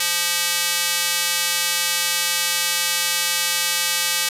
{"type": "tone with high-pass filter", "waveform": "square", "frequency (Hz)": 174, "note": "F3", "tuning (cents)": -6, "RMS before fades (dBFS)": -21, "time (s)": [0, 4.29], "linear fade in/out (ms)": 5, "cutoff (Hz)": 2700, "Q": 0.6, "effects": ["resampled to 32000 Hz"]}